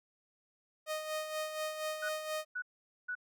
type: tone with tremolo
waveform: sawtooth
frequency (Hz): 620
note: D#5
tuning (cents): -6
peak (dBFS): -30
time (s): 0.86-2.45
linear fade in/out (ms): 50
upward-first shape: sine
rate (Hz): 4.2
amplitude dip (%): 55
type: tone bursts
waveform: sine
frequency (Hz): 1477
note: F#6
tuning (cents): -3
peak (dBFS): -35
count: 3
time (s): 2.02-3.153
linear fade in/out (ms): 10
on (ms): 71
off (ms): 460
effects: none